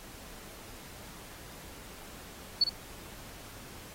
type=tone with echo; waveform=sine; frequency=4435 Hz; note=C#8; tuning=in tune; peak=-20 dBFS; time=2.61-2.64 s; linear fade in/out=5 ms; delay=54 ms; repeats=1; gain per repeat=-8 dB; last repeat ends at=2.694 s; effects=pink hiss -49 dBFS RMS until 3.94 s + AAC 48 kbps